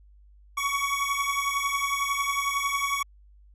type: beating tone pair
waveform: 25% pulse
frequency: 1117 / 1128 Hz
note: C#6 / C#6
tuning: +13 / +30 cents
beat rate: 11 Hz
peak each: -24 / -25 dBFS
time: 0.57-3.03 s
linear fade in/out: 10 ms
effects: added 50 Hz sine -51 dBFS peak until 3.54 s + resampled to 32000 Hz